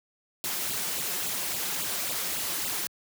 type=noise with flanger; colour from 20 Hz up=white; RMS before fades=-31 dBFS; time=0.44-2.87 s; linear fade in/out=0 ms; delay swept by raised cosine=0.25 to 5.75 ms; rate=3.6 Hz; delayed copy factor=+0.85; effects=high-pass 80 Hz 12 dB/octave